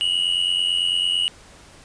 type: tone pair together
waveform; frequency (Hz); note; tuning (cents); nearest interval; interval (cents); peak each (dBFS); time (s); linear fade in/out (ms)
triangle; 2865 / 2954; F7 / F#7; +44 / -3; minor second; 53; -20; 0.01-1.28; 0
effects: pink hiss -47 dBFS RMS until 1.84 s + resampled to 22050 Hz